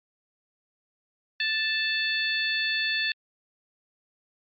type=harmonic tone; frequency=880 Hz; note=A5; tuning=in tune; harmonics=2 / 3 / 4 / 5; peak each=-28 / -30 / -31 / -32 dBFS; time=1.4-3.12 s; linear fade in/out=2 ms; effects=Opus 48 kbps